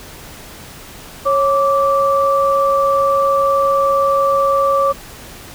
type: tone pair together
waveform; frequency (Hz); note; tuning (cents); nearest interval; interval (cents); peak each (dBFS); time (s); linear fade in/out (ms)
sine; 550 / 1165.4; C#5 / D6; -14 / -14; octave + minor second; 1300; -14; 1.25-4.93; 20
effects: pink hiss -36 dBFS RMS until 5.54 s